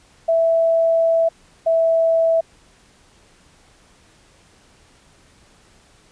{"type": "tone pair in turn", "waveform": "sine", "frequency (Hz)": [659.3, 656.6], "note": ["E5", "E5"], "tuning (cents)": [0, -7], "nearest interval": "unison", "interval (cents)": 7, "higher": "first", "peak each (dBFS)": -13, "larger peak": "neither", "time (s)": [[0.28, 1.29], [1.66, 2.41]], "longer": "first", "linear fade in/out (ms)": 10, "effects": ["pink hiss -53 dBFS RMS until 6.11 s", "resampled to 22050 Hz"]}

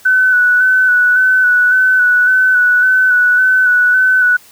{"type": "tone with vibrato", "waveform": "sine", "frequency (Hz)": 1495, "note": "F#6", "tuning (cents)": 17, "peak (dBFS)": -7, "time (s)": [0.05, 4.37], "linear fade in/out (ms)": 10, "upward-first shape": "square", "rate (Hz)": 1.8, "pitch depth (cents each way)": 22, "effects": ["white hiss -43 dBFS RMS until 4.51 s"]}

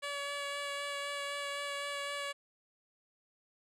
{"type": "tone with vibrato", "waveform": "10% pulse", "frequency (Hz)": 569, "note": "C#5", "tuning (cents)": 45, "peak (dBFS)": -28, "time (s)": [0.02, 2.33], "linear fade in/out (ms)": 20, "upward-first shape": "sine", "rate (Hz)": 3.9, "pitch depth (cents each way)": 11, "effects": ["low-pass 9000 Hz 12 dB/octave"]}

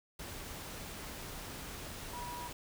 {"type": "tone in noise", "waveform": "sine", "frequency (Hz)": 970, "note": "B5", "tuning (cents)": -31, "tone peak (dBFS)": -42, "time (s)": [2.13, 2.48], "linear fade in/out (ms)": 5, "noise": "pink", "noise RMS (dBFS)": -45, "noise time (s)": [0.19, 2.53], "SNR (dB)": 0, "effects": []}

